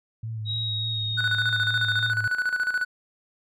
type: tone with vibrato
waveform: sine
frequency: 110 Hz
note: A2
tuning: in tune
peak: -29 dBFS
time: 0.23-2.28 s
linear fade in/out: 5 ms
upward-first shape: sine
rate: 3.4 Hz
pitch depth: 44 cents each way
type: tone with pitch glide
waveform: sine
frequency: 3814 to 3661 Hz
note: A#7 to A#7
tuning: +39 to -32 cents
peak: -27 dBFS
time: 0.45-2.13 s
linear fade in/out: 50 ms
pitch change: -71 cents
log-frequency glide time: 0.57-1.52 s
type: tone with tremolo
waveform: triangle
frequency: 1484 Hz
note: F#6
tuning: 5 cents sharp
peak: -19 dBFS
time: 1.17-2.85 s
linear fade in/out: 20 ms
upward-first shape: square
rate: 14 Hz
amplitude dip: 65%
effects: none